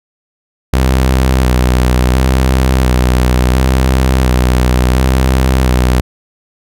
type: tone with vibrato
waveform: sawtooth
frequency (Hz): 63.6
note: C2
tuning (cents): -48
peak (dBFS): -4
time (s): 0.73-6.01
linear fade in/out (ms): 5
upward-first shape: square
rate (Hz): 0.71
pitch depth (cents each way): 31
effects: none